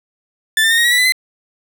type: tone with pitch steps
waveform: 30% pulse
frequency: 1760 / 1798 / 1836.9 / 1876.5 / 1917.1 / 1958.5 / 2001 / 2044 Hz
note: A6 / A6 / A#6 / A#6 / A#6 / B6 / B6 / C7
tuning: 0 / +37 / -26 / +11 / +48 / -15 / +22 / -41 cents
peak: -8 dBFS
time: 0.57-1.122 s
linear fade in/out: 2 ms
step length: 69 ms
effects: none